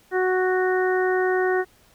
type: harmonic tone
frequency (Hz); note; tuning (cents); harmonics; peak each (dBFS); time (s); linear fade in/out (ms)
370; F#4; 0; 1 / 2 / 3 / 4 / 5; -20 / -27 / -33 / -29 / -29; 0.11-1.65; 50
effects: pink hiss -57 dBFS RMS until 1.94 s